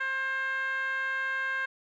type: tone with band-pass filter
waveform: 10% pulse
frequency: 531 Hz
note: C5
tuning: 25 cents sharp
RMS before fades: -31 dBFS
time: 0-1.66 s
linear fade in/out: 10 ms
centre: 1500 Hz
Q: 4.5
effects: resampled to 16000 Hz